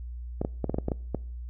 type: clicks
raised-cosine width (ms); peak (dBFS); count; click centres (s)
2; -14; 9; 0.415 / 0.449 / 0.643 / 0.696 / 0.744 / 0.785 / 0.884 / 0.918 / 1.147
effects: noise-tail reverb RT60 0.5 s tail -24 dB re dry + added 60 Hz sine -35 dBFS peak until 1.49 s